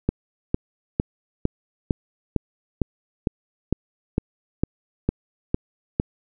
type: click train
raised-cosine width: 3 ms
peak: -6 dBFS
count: 14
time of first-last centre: 0.09-5.999 s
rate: 2.2 Hz
effects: none